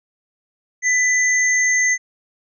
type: tone pair together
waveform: sine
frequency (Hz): 1996 / 6344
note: B6 / G8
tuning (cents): +18 / +20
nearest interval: octave + minor sixth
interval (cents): 2002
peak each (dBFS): -15 / -20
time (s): 0.82-1.98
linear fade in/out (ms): 50
effects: none